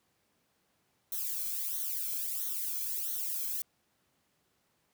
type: noise with flanger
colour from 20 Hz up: violet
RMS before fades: -35 dBFS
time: 1.12-3.62 s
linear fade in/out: 2 ms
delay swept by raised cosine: 0.4 to 1.09 ms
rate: 1.5 Hz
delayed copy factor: -0.95
effects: pink hiss -74 dBFS RMS until 4.93 s + high-pass 100 Hz 12 dB/octave